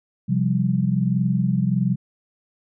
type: chord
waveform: sine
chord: C suspended fourth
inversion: none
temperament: equal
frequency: 130.81 / 174.61 / 196 Hz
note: C3 / F3 / G3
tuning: 0 / 0 / 0 cents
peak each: -22 dBFS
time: 0.28-1.96 s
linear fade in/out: 20 ms
effects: none